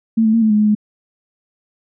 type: tone with pitch steps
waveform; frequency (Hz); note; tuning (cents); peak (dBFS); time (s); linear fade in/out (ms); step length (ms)
sine; 224.6 / 218.8 / 228.7 / 218.2 / 210.6 / 212 / 210.7; A3 / A3 / A#3 / A3 / G#3 / G#3 / G#3; +36 / -9 / -33 / -14 / +24 / +36 / +25; -10; 0.17-0.751; 10; 83
effects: none